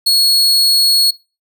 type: tone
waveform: 40% pulse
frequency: 4338 Hz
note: C#8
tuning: 38 cents flat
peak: -8 dBFS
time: 0.06-1.11 s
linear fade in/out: 10 ms
effects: noise-tail reverb RT60 0.3 s tail -22 dB re dry